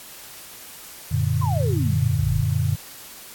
sine chord, Gb augmented, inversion none, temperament equal, 92.5 / 116.54 / 146.83 Hz, Gb2 / Bb2 / D3, 0 / 0 / 0 cents, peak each -23 dBFS, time 1.11-2.76 s, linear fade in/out 10 ms
sine exponential sweep, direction down, 1095 to 34.23 Hz, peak -26 dBFS, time 1.41-2.42 s, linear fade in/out 10 ms
effects white hiss -41 dBFS RMS until 3.34 s + AAC 64 kbps

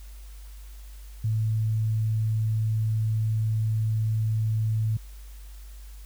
sine tone, 110 Hz, A2, in tune, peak -22 dBFS, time 1.24-4.97 s, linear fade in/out 5 ms, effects added 50 Hz sine -40 dBFS peak until 6.05 s + white hiss -55 dBFS RMS until 6.05 s

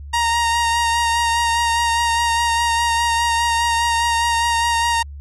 sawtooth tone with vibrato, 933 Hz, A#5, 1 cent sharp, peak -12 dBFS, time 0.13-5.03 s, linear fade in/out 10 ms, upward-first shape sine, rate 4.9 Hz, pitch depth 19 cents each way, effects added 71 Hz sine -31 dBFS peak until 5.2 s + resampled to 24000 Hz

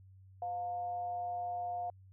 sine tone with frequency modulation, 709 Hz, F5, 26 cents sharp, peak -35 dBFS, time 0.42-1.9 s, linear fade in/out 2 ms, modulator 202 Hz, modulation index 0.27, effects added 95 Hz sine -55 dBFS peak until 2.12 s

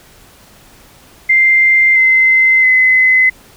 sine tone with pitch steps, 2092 / 2064 / 2037 Hz, C7 / C7 / C7, -1 / -24 / -47 cents, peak -6 dBFS, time 1.29-3.3 s, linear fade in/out 10 ms, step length 670 ms, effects pink hiss -43 dBFS RMS until 3.56 s

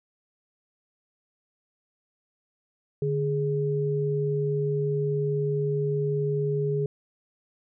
sine tone pair together, 146.83 / 415.7 Hz, D3 / G#4, 0 / +2 cents, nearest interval octave + tritone, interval 1802 cents, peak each -26 dBFS, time 3.02-6.86 s, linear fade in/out 2 ms, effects none

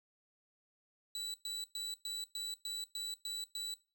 35% pulse tone bursts, 3951 Hz, B7, in tune, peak -36 dBFS, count 9, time 1.15-3.74 s, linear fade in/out 2 ms, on 190 ms, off 110 ms, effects noise-tail reverb RT60 0.3 s tail -17 dB re dry

